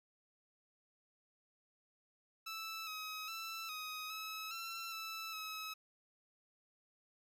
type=tone with pitch steps; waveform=15% pulse; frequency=1318 / 1270 / 1329 / 1257 / 1290 / 1348 / 1319 / 1284 Hz; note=E6 / D#6 / E6 / D#6 / E6 / E6 / E6 / E6; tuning=-1 / +35 / +14 / +17 / -38 / +38 / +1 / -46 cents; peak=-36 dBFS; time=2.46-5.74 s; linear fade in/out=10 ms; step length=410 ms; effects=none